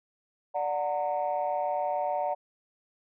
sine chord, D augmented, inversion none, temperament just, 587.3 / 734.2 / 917.7 Hz, D5 / F#5 / A#5, 0 / -14 / -27 cents, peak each -30 / -29 / -32 dBFS, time 0.54-2.35 s, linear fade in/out 20 ms, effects tanh soft clip ceiling -20 dBFS

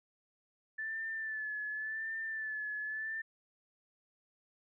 sine tone with vibrato, 1749 Hz, A6, 11 cents flat, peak -36 dBFS, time 0.78-3.22 s, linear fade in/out 10 ms, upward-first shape sine, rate 0.9 Hz, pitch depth 43 cents each way, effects none

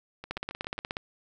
two click trains, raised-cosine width 0.3 ms, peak -16 / -24 dBFS, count 12 / 5, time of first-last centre 0.31-0.969 / 0.24-0.781 s, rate 16.7 / 7.4 Hz, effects none

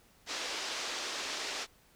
white band-pass noise, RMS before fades -38 dBFS, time 0.26-1.67 s, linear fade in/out 50 ms, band 280 to 5900 Hz, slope 24 dB/octave, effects pink hiss -64 dBFS RMS until 1.95 s

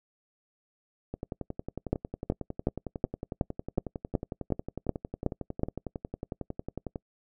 two click trains, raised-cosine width 2 ms, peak -12 / -21 dBFS, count 11 / 65, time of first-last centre 1.93-5.634 / 1.14-6.958 s, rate 2.7 / 11 Hz, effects noise-tail reverb RT60 0.1 s tail -26 dB re dry

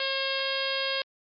harmonic tone, 540 Hz, C#5, 45 cents flat, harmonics 1 / 2 / 3 / 4 / 5 / 6 / 7 / 8 / 9, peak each -33 / -38 / -35 / -38 / -35 / -33 / -38 / -37 / -37 dBFS, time 0-1.02 s, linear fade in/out 2 ms, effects Opus 24 kbps

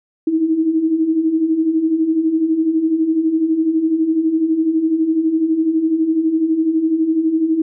sine beating tone pair, 311.1 / 323.1 Hz, D#4 / E4, 0 / -35 cents, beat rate 12 Hz, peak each -21 / -14 dBFS, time 0.27-7.62 s, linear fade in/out 5 ms, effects none

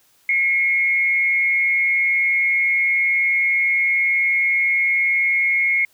sine tone with frequency modulation, 2165 Hz, C#7, 41 cents flat, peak -15 dBFS, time 0.29-5.85 s, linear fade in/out 2 ms, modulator 159 Hz, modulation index 0.41, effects white hiss -58 dBFS RMS until 5.93 s

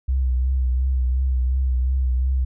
sine tone with vibrato, 64.1 Hz, C2, 35 cents flat, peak -17 dBFS, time 0.08-2.45 s, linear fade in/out 10 ms, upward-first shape triangle, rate 2.8 Hz, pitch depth 56 cents each way, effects none

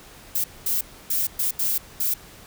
violet noise bursts at uneven times, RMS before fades -23 dBFS, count 6, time 0.35-0.44 / 0.66-0.81 / 1.1-1.27 / 1.39-1.51 / 1.59-1.78 / 2-2.14 s, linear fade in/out 5 ms, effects pink hiss -46 dBFS RMS until 2.46 s

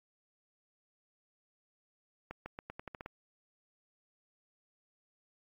accelerating click train, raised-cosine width 0.5 ms, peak -27 dBFS, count 9, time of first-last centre 2.31-3.061 s, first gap 150 ms, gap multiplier 0.86, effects AAC 48 kbps

